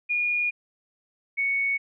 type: tone pair in turn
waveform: sine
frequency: 2437 / 2221 Hz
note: D#7 / C#7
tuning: -37 / +3 cents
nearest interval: major second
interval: 160 cents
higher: first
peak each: -22 dBFS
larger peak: neither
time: 0.09-0.51 / 1.37-1.78 s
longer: first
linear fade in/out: 20 ms
effects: none